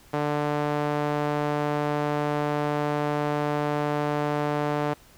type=tone with band-pass filter; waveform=sawtooth; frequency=147.8 Hz; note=D3; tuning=11 cents sharp; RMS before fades=-26 dBFS; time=0.13-4.94 s; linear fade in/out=10 ms; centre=710 Hz; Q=0.82; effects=pink hiss -54 dBFS RMS until 5.17 s